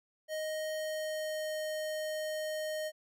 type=tone with pitch glide; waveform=square; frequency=623 to 619.4 Hz; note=D#5 to D#5; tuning=+2 to -8 cents; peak=-35 dBFS; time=0.28-2.92 s; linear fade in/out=50 ms; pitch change=-10 cents; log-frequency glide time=0.74-1.57 s; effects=none